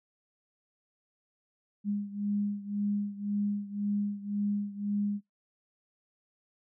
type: beating tone pair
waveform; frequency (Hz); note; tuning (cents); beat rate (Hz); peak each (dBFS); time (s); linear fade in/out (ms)
sine; 203.8 / 205.7; G#3 / G#3; -32 / -16; 1.9; -31 / -34; 1.84-5.21; 50
effects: noise-tail reverb RT60 0.2 s tail -25 dB re dry